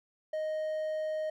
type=tone; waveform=triangle; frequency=622.3 Hz; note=D#5; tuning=in tune; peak=-29 dBFS; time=0.33-1.3 s; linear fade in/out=5 ms; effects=none